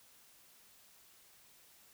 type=silence; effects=white hiss -63 dBFS RMS until 1.93 s